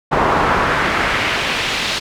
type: noise with band-pass filter sweep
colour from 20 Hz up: brown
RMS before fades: -17 dBFS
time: 0.11-2 s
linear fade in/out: 20 ms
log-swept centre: 930 to 3900 Hz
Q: 1.3
effects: none